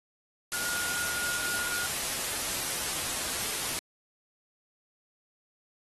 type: tone in noise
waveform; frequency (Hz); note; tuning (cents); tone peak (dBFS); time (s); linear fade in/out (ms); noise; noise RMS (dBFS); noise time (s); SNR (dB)
sine; 1431; F6; +42; -33; 0.53-1.86; 0; white; -32; 0.52-3.79; -4
effects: AAC 32 kbps